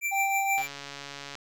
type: tone with tremolo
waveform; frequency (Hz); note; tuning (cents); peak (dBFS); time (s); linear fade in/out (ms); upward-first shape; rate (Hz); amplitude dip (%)
square; 2349; D7; 0; -25; 0.01-0.68; 50; triangle; 6.3; 70
type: tone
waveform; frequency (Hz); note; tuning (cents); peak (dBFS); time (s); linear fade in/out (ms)
triangle; 784; G5; 0; -24; 0.11-0.63; 20
type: click train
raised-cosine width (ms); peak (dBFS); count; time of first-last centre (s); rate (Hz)
0.2; -22; 110; 0.58-1.353; 141
effects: none